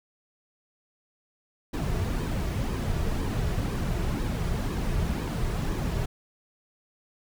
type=noise with flanger; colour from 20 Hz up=brown; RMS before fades=-28 dBFS; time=1.73-6.06 s; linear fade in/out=10 ms; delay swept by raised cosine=1.4 to 3.9 ms; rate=2 Hz; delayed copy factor=-0.5; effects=none